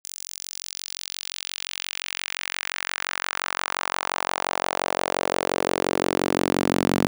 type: tone with high-pass filter sweep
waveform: sawtooth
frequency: 45.74 Hz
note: F#1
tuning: 19 cents flat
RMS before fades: -27 dBFS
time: 0.04-7.07 s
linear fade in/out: 0 ms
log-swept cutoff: 7000 to 220 Hz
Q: 1.6
effects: none